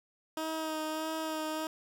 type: tone with vibrato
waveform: 15% pulse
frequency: 315 Hz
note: D#4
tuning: 21 cents sharp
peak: -27 dBFS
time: 0.37-1.67 s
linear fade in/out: 2 ms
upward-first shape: sine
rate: 1.6 Hz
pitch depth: 21 cents each way
effects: none